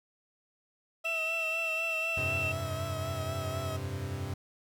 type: tone with vibrato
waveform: 30% pulse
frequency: 650 Hz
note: E5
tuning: 24 cents flat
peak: -34 dBFS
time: 1.04-3.77 s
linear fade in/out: 10 ms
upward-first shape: triangle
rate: 4 Hz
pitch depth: 40 cents each way
type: tone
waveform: sine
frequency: 2684 Hz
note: E7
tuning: 31 cents sharp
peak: -30 dBFS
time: 1.05-2.52 s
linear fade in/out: 5 ms
type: chord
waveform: 45% pulse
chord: F suspended second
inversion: none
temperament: equal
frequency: 87.31 / 98 / 130.81 Hz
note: F2 / G2 / C3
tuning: 0 / 0 / 0 cents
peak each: -40 / -37 / -39 dBFS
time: 2.17-4.34 s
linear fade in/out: 5 ms
effects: none